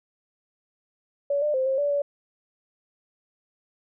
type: tone with pitch steps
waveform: sine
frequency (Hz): 568 / 597 / 522 / 533 / 577 / 572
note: C#5 / D5 / C5 / C5 / D5 / D5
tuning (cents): +42 / +28 / -4 / +32 / -31 / -46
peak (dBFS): -21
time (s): 1.3-2.02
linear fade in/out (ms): 5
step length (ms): 120
effects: none